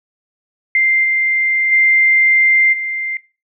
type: tone with level steps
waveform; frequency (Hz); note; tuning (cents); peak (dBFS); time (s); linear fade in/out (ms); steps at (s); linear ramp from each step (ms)
sine; 2093; C7; 0; -10 / -12 / -8 / -18; 0.75-3.17; 2; 1.03 / 1.71 / 2.72; 20
effects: noise-tail reverb RT60 0.3 s tail -19 dB re dry